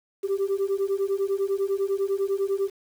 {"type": "beating tone pair", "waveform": "sine", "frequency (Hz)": [387.9, 397.9], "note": ["G4", "G4"], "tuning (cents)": [-18, 26], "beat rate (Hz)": 10, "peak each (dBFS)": -24, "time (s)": [0.23, 2.7], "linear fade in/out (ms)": 20, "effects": ["tanh soft clip ceiling -19 dBFS", "8-bit"]}